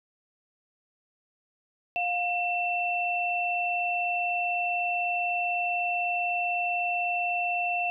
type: tone pair together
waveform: sine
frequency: 709 / 2686 Hz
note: F5 / E7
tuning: +26 / +32 cents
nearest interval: octave + major seventh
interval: 2306 cents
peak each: -28 dBFS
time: 1.96-7.9 s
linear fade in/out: 0 ms
effects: none